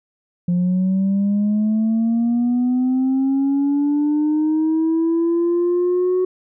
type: linear sweep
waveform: sine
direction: up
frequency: 174.61 to 369.7 Hz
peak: -13 dBFS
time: 0.48-6.25 s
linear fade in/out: 5 ms
effects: tanh soft clip ceiling -13 dBFS